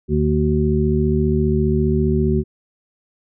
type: harmonic tone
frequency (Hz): 74.9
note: D2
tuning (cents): +35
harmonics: 1 / 2 / 3 / 5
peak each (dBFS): -20 / -20 / -20 / -20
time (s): 0.08-2.44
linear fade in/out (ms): 50
effects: none